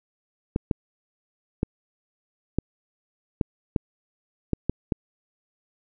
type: clicks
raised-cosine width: 3 ms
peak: -9 dBFS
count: 9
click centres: 0.561 / 0.712 / 1.631 / 2.586 / 3.412 / 3.762 / 4.533 / 4.696 / 4.922 s
effects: none